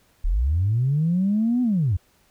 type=linear two-way sweep; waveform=sine; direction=up then down; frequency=32.7 to 253.1 to 79.8 Hz; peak=-17 dBFS; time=0.24-1.97 s; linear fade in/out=10 ms; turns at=1.62 s; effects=tanh soft clip ceiling -13 dBFS + pink hiss -61 dBFS RMS until 2.3 s